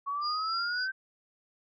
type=exponential sweep; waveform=sine; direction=up; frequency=1108.7 to 1566 Hz; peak=-30 dBFS; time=0.06-0.92 s; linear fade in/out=20 ms
type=tone with tremolo; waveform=sine; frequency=4840 Hz; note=D#8; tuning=49 cents flat; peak=-32 dBFS; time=0.21-0.88 s; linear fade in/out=50 ms; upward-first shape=sine; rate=3.5 Hz; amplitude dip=45%
effects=none